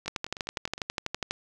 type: two click trains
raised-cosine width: 0.2 ms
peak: -22 / -12 dBFS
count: 8 / 16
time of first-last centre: 0.06-0.779 / 0.08-1.31 s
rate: 9.73 / 12.2 Hz
effects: none